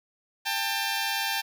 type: tone pair together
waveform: 10% pulse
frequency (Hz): 795 / 892.4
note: G5 / A5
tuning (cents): +24 / +24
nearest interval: major second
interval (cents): 200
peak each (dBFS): -21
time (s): 0.45-1.42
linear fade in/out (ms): 20
effects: none